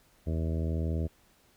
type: harmonic tone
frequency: 80.6 Hz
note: E2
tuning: 38 cents flat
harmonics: 1 / 2 / 3 / 4 / 5 / 6 / 7 / 8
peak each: -29 / -35 / -39 / -41 / -43 / -45 / -46 / -47 dBFS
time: 0.26-1.08 s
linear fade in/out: 20 ms
effects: pink hiss -64 dBFS RMS until 1.56 s